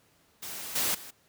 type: noise with level steps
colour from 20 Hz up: white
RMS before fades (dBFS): -39 / -28 / -45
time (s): 0.42-1.11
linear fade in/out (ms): 10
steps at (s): 0.75 / 0.94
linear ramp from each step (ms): 10
effects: pink hiss -65 dBFS RMS until 1.28 s + high-pass 80 Hz 12 dB/octave